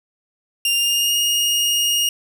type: tone with pitch glide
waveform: sawtooth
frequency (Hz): 2794 to 2856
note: F7 to F7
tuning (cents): 0 to +38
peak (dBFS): -13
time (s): 0.65-2.09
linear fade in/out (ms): 2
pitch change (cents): +38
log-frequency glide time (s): 0.75-1.16
effects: none